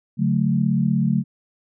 sine tone cluster, 142.2 / 182.7 / 219 Hz, C#3 / F#3 / A3, +45 / -22 / -8 cents, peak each -21 dBFS, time 0.17-1.24 s, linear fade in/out 50 ms, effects none

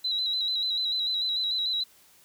sine tone with vibrato, 3951 Hz, B7, in tune, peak -25 dBFS, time 0.04-1.84 s, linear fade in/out 10 ms, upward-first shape square, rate 6.8 Hz, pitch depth 36 cents each way, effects white hiss -58 dBFS RMS until 2.24 s

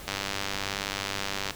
click train, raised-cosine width 0.2 ms, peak -12 dBFS, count 142, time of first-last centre 0.08-1.507 s, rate 98.8 Hz, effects pink hiss -43 dBFS RMS until 1.55 s

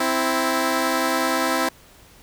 10% pulse tone pair together, 261.6 / 329.6 Hz, C4 / E4, 0 / 0 cents, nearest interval major third, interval 400 cents, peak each -14 dBFS, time 0-1.69 s, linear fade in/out 5 ms, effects pink hiss -50 dBFS RMS until 2.22 s

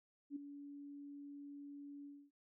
sine tone with ADSR envelope, 285.2 Hz, C#4, 49 cents sharp, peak -39 dBFS, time 0.3-2.31 s, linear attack 60 ms, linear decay 8 ms, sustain -10 dB, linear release 260 ms, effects none

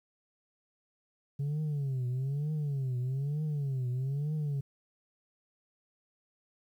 sine tone with vibrato, 138.3 Hz, C#3, 4 cents flat, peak -27 dBFS, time 1.39-4.61 s, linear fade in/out 10 ms, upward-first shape triangle, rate 1.1 Hz, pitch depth 210 cents each way, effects tanh soft clip ceiling -29 dBFS + 11-bit

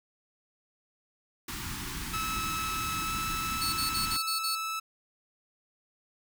pink band-stop noise, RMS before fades -37 dBFS, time 1.48-4.17 s, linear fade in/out 5 ms, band 360 to 890 Hz, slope 48 dB/octave
sawtooth tone with pitch glide, 1300 to 1309.8 Hz, E6 to E6, -24 to -11 cents, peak -28 dBFS, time 2.13-4.8 s, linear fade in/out 10 ms, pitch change +13 cents, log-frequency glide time 3.03-3.1 s
sawtooth tone bursts, 4425 Hz, C#8, 4 cents flat, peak -27 dBFS, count 6, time 3.61-4.555 s, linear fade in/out 10 ms, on 120 ms, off 45 ms
effects none

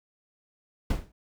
brown noise with exponential decay, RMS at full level -21 dBFS, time 0.9-1.12 s, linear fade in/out 5 ms, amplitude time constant 46 ms, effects none

